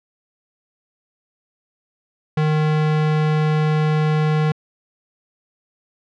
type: tone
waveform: square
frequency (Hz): 153.9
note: D#3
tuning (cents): -19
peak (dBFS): -16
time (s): 2.37-4.52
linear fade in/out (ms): 5
effects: low-pass 3000 Hz 12 dB/octave